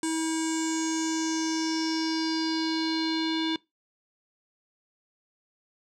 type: tone with low-pass filter sweep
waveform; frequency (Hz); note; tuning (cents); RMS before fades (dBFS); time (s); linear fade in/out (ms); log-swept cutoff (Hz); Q
square; 321.4; E4; -44; -28; 0.03-3.56; 2; 8400 to 3700; 6.3
effects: noise-tail reverb RT60 0.2 s tail -22 dB re dry